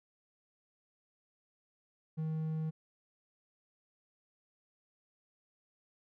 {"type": "tone", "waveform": "triangle", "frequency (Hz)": 157.9, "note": "D#3", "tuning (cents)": 26, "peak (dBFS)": -31, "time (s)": [2.17, 2.71], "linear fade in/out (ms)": 20, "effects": []}